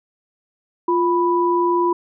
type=tone pair together; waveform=sine; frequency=349.2 / 987.7 Hz; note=F4 / B5; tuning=0 / 0 cents; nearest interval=octave + tritone; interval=1800 cents; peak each=-17 / -18 dBFS; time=0.88-1.93 s; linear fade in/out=5 ms; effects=none